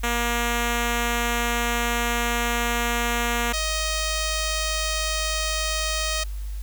5% pulse tone pair in turn, 237.2 / 627.8 Hz, A#3 / D#5, +30 / +15 cents, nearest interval octave + perfect fourth, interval 1685 cents, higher second, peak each -11 / -13 dBFS, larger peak first, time 0.03-3.53 / 3.53-6.24 s, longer first, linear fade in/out 10 ms, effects added 50 Hz sine -28 dBFS peak until 6.62 s + white hiss -50 dBFS RMS until 6.62 s

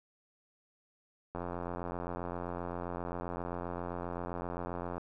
click train, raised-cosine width 1 ms, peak -24 dBFS, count 319, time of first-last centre 1.35-4.98 s, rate 87.6 Hz, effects none

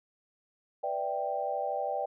sine chord, E minor seventh, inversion second, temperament equal, 493.9 / 587.3 / 659.3 / 784 Hz, B4 / D5 / E5 / G5, 0 / 0 / 0 / 0 cents, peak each -38 / -34 / -38 / -33 dBFS, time 0.83-2.06 s, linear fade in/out 10 ms, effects none

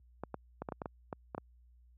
clicks, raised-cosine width 1 ms, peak -24 dBFS, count 10, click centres 0.236 / 0.343 / 0.62 / 0.688 / 0.722 / 0.818 / 0.858 / 1.128 / 1.348 / 1.38 s, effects added 60 Hz sine -53 dBFS peak until 1.97 s + high-pass 80 Hz 12 dB/octave

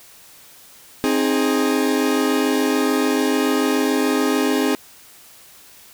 40% pulse chord, Ab major, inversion first, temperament equal with one note detuned, 264.2 / 311.1 / 415.3 Hz, C4 / Eb4 / Ab4, +17 / 0 / 0 cents, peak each -19 / -21 / -21 dBFS, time 1.04-4.75 s, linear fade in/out 0 ms, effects white hiss -46 dBFS RMS until 5.93 s

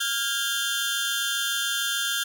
sawtooth tone cluster, 1399 / 1627 / 3147 / 3521 Hz, F6 / G#6 / G7 / A7, +3 / -36 / +6 / 0 cents, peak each -27 dBFS, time 0-2.24 s, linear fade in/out 10 ms, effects none

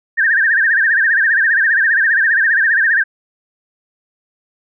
sine tone with vibrato, 1700 Hz, G#6, 40 cents sharp, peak -10 dBFS, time 0.17-3.04 s, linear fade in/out 20 ms, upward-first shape sine, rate 15 Hz, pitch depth 160 cents each way, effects none

